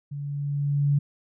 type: tone with level ramp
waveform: sine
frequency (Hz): 143.1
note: D3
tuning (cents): -45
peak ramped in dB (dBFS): -31 to -17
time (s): 0.11-0.99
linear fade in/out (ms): 10
effects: none